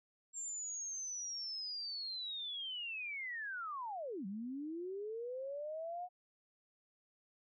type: linear two-way sweep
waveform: sine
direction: down then up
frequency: 7459 to 185 to 731 Hz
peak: -40 dBFS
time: 0.33-6.09 s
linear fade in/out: 50 ms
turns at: 4.26 s
effects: none